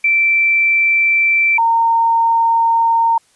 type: tone pair in turn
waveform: sine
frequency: 2338 / 918 Hz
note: D7 / A#5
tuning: -8 / -27 cents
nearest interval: octave + major third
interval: 1619 cents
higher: first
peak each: -10 dBFS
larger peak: neither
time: 0.04-1.58 / 1.58-3.18 s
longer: second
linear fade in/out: 5 ms
effects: white hiss -55 dBFS RMS until 3.35 s + resampled to 24000 Hz